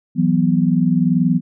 sine chord, E suspended second, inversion none, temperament just, 164.81 / 185.42 / 247.2 Hz, E3 / F#3 / B3, 0 / +4 / +2 cents, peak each -17 dBFS, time 0.15-1.41 s, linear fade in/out 50 ms, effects none

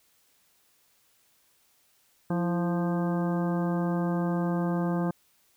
harmonic tone with a mistuned harmonic, 174.61 Hz, F3, in tune, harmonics 1 / 2 / 3 / 4 / 5 / 6 / 7 / 9, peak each -26 / -32 / -36 / -38 / -40 / -42 / -43 / -45 dBFS, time 2.3-5.11 s, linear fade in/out 5 ms, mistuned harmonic 2, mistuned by -64 cents, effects white hiss -66 dBFS RMS until 5.56 s

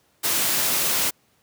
white noise, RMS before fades -22 dBFS, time 0.23-1.11 s, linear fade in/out 20 ms, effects pink hiss -63 dBFS RMS until 1.42 s + high-pass 100 Hz 12 dB/octave

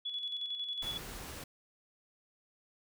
sine tone with tremolo, 3400 Hz, G#7, 40 cents sharp, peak -34 dBFS, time 0.05-0.98 s, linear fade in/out 10 ms, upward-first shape square, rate 11 Hz, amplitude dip 45%
pink noise, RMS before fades -45 dBFS, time 0.82-1.44 s, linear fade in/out 5 ms
effects none

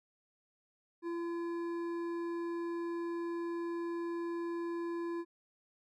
triangle tone with hard clipping, 340 Hz, F4, 46 cents flat, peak -37 dBFS, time 1.02-5.25 s, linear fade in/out 50 ms, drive 13 dB, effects none

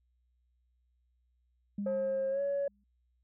sine tone with exponential decay, 202.3 Hz, G#3, 45 cents flat, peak -31 dBFS, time 1.78-2.84 s, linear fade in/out 5 ms, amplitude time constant 230 ms
sine tone with pitch glide, 536 to 562 Hz, C5 to C#5, +42 to +24 cents, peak -28 dBFS, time 1.86-2.68 s, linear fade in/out 5 ms, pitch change +82 cents, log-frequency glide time 2.3-2.41 s
effects tanh soft clip ceiling -26 dBFS + added 61 Hz sine -70 dBFS peak until 3.23 s

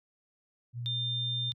sine tone with pitch glide, 120 to 121.18 Hz, B2 to B2, -49 to -32 cents, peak -34 dBFS, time 0.73-1.54 s, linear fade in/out 50 ms, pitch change +17 cents, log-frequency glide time 1.12-1.4 s
sine tone, 3600 Hz, A7, 39 cents sharp, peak -31 dBFS, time 0.86-1.52 s, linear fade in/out 0 ms
effects none

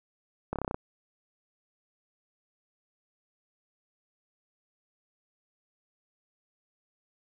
slowing click train, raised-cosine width 1 ms, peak -17 dBFS, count 8, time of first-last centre 0.53-0.745 s, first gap 28 ms, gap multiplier 1.03, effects none

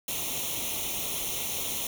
white noise with comb filter, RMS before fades -32 dBFS, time 0.08-1.87 s, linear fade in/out 2 ms, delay 0.31 ms, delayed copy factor +0.8, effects none

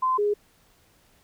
sine tone pair in turn, 1032 / 413.7 Hz, C6 / G#4, -24 / -7 cents, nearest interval octave + major third, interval 1583 cents, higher first, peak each -20 dBFS, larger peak neither, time 0.02-0.18 / 0.18-0.34 s, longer neither, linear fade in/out 10 ms, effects pink hiss -61 dBFS RMS until 1.23 s

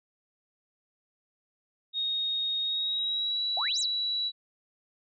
sine tone with pitch glide, 3729 to 3923 Hz, A#7 to B7, 0 to -12 cents, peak -27 dBFS, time 1.93-4.32 s, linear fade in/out 50 ms, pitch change +88 cents, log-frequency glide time 2.61-3.43 s
sine exponential two-way sweep, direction up then down, 661 to 8260 to 3701 Hz, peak -31 dBFS, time 3.57-3.86 s, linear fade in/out 2 ms, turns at 3.8 s
effects none

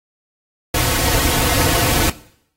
pink noise with comb filter, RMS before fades -17 dBFS, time 0.74-2.1 s, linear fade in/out 5 ms, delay 5 ms, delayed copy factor -0.85, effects noise-tail reverb RT60 0.7 s tail -19 dB re dry + AAC 48 kbps

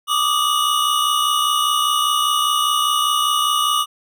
square tone cluster, 1165 / 1230 / 2928 Hz, D6 / D#6 / F#7, -14 / -20 / -19 cents, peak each -21 dBFS, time 0.07-3.86 s, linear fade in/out 50 ms, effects none

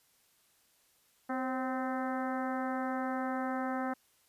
harmonic tone with a mistuned harmonic, 258.1 Hz, C4, 23 cents flat, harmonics 1 / 2 / 3 / 4 / 5 / 6 / 7 / 8, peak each -35 / -40 / -38 / -44 / -42 / -45 / -47 / -54 dBFS, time 1.29-3.94 s, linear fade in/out 10 ms, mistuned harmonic 2, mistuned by +51 cents, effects white hiss -69 dBFS RMS until 4.28 s + resampled to 32000 Hz

